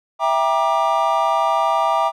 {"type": "chord", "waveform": "triangle", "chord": "E half-diminished seventh", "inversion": "none", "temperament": "just", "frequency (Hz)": [659.3, 791.1, 949.3, 1186.7], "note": ["E5", "G5", "Bb5", "D6"], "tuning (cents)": [0, 16, 31, 18], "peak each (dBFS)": -19, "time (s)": [0.19, 2.12], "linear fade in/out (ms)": 50, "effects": []}